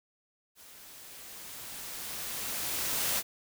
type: noise with level ramp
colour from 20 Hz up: white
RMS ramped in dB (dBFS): -53 to -29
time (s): 0.55-3.23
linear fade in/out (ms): 50
effects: none